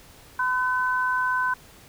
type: tone pair together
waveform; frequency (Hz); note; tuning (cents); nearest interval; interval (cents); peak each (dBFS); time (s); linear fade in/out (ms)
sine; 1011.8 / 1516; B5 / F#6; +42 / +42; perfect fifth; 700; -24; 0.39-1.54; 5
effects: pink hiss -50 dBFS RMS until 1.88 s